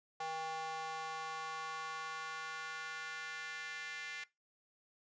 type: tone with high-pass filter sweep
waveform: square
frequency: 159.4 Hz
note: D#3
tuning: 42 cents sharp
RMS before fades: -43 dBFS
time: 0.2-4.24 s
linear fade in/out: 5 ms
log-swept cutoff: 780 to 1900 Hz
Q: 2.9
effects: noise-tail reverb RT60 0.2 s tail -19 dB re dry + resampled to 16000 Hz